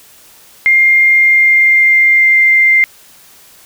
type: tone with pitch glide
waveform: sine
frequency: 2114 to 2095 Hz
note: C7 to C7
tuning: +17 to +2 cents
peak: -5 dBFS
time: 0.66-2.84 s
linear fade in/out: 0 ms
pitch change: -15 cents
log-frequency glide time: 1.17-2.44 s
effects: white hiss -42 dBFS RMS until 3.65 s